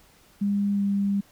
sine tone with pitch glide, 201.8 to 199.71 Hz, G#3 to G3, -49 to +32 cents, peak -21 dBFS, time 0.41-1.21 s, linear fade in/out 10 ms, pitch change -19 cents, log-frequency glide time 0.74-0.82 s, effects pink hiss -57 dBFS RMS until 1.31 s

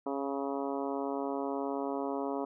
harmonic tone with a mistuned harmonic, 138.59 Hz, C#3, in tune, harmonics 2 / 3 / 4 / 5 / 6 / 7 / 8 / 9, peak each -36 / -37 / -40 / -40 / -44 / -42 / -47 / -49 dBFS, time 0.06-2.45 s, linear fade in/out 5 ms, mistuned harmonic 9, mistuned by +17 cents, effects none

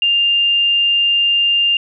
sine tone, 2800 Hz, F7, 4 cents sharp, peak -11 dBFS, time 0.02-1.77 s, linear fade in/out 2 ms, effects none

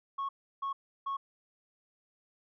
sine tone bursts, 1100 Hz, C#6, 14 cents flat, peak -30 dBFS, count 3, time 0.18-1.17 s, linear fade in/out 10 ms, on 110 ms, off 330 ms, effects tanh soft clip ceiling -30 dBFS

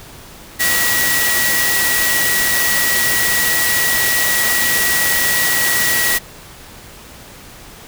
sine tone in noise, 1926 Hz, B6, 44 cents flat, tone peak -17 dBFS, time 0.59-6.19 s, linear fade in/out 20 ms, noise white, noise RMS -17 dBFS, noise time 0.59-6.19 s, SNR -3 dB, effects pink hiss -38 dBFS RMS until 7.87 s

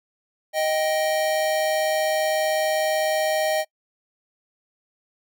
square tone pair together, 625 / 780.8 Hz, D#5 / G5, +8 / -7 cents, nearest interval major third, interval 385 cents, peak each -22 / -27 dBFS, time 0.53-3.65 s, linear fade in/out 50 ms, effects noise-tail reverb RT60 0.1 s tail -24 dB re dry

